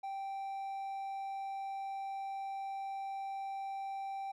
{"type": "tone", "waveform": "triangle", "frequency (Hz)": 782, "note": "G5", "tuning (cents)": -4, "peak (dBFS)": -36, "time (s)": [0.03, 4.32], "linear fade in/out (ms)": 10, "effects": []}